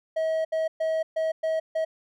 triangle tone bursts at uneven times, 640 Hz, D#5, 49 cents sharp, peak -21 dBFS, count 6, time 0.16-0.45 / 0.52-0.68 / 0.8-1.03 / 1.16-1.32 / 1.43-1.6 / 1.75-1.85 s, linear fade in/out 10 ms, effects none

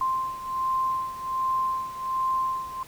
sine beating tone pair, 1046 / 1047.3 Hz, C6 / C6, -1 / +1 cents, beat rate 1.3 Hz, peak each -26 / -30 dBFS, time 0.01-2.83 s, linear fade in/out 2 ms, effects pink hiss -48 dBFS RMS until 2.87 s

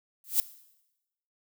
violet noise with exponential growth, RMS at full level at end -19 dBFS, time 0.24-0.4 s, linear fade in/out 1 ms, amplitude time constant 34 ms, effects noise-tail reverb RT60 0.9 s tail -17 dB re dry

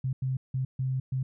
sine tone bursts at uneven times, 130.81 Hz, C3, in tune, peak -26 dBFS, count 5, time 0.04-0.13 / 0.22-0.37 / 0.54-0.65 / 0.79-1 / 1.12-1.23 s, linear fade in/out 5 ms, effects none

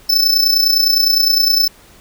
square tone with amplitude modulation, 5274 Hz, E8, in tune, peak -8 dBFS, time 0.09-1.68 s, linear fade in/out 10 ms, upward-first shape sine, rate 29.8 Hz, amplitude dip 60%, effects pink hiss -45 dBFS RMS until 2 s

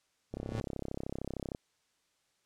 35% pulse tone with exponential growth, 112.1 Hz, A2, 33 cents sharp, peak -30 dBFS, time 0.31-0.6 s, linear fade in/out 0 ms, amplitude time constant 63 ms
click train, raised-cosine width 2 ms, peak -24 dBFS, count 41, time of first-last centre 0.34-1.548 s, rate 33.1 Hz
effects white hiss -75 dBFS RMS until 2.45 s + low-pass 8000 Hz 12 dB/octave

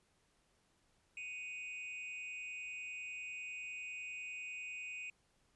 triangle tone with amplitude modulation, 2500 Hz, D#7, 8 cents sharp, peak -38 dBFS, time 1.17-5.1 s, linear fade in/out 2 ms, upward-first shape sine, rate 270 Hz, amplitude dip 75%, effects pink hiss -75 dBFS RMS until 5.55 s + resampled to 24000 Hz

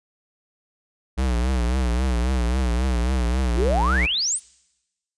square tone with vibrato, 62 Hz, B1, 7 cents sharp, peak -20 dBFS, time 1.17-4.07 s, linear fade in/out 20 ms, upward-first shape triangle, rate 3.7 Hz, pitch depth 130 cents each way
sine exponential sweep, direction up, 303.4 to 9850 Hz, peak -20 dBFS, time 3.55-4.4 s, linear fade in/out 50 ms
effects noise-tail reverb RT60 1.0 s tail -25 dB re dry + resampled to 24000 Hz

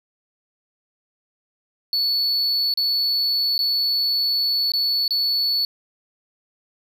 triangle tone with dropouts, 4435 Hz, C#8, in tune, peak -17 dBFS, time 1.93-5.65 s, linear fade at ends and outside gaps 1 ms, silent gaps 2.739-2.774 / 3.58-3.59 / 4.719-4.736 / 5.079-5.107 s, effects none

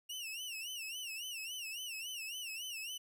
sawtooth tone with vibrato, 2794 Hz, F7, in tune, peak -38 dBFS, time 0.09-2.98 s, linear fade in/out 10 ms, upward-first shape sine, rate 3.6 Hz, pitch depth 150 cents each way, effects none

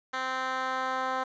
10% pulse tone with band-pass filter sweep, 260 Hz, C4, 11 cents flat, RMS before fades -31 dBFS, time 0.13-1.24 s, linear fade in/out 10 ms, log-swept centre 1800 to 1000 Hz, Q 0.96, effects resampled to 16000 Hz + 9-bit

